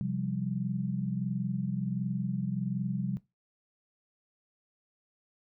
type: chord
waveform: sine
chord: C suspended fourth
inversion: none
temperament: equal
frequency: 130.81 / 174.61 / 196 Hz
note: C3 / F3 / G3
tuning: 0 / 0 / 0 cents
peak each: -34 dBFS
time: 0.01-3.17 s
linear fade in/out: 0 ms
effects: noise-tail reverb RT60 0.2 s tail -17 dB re dry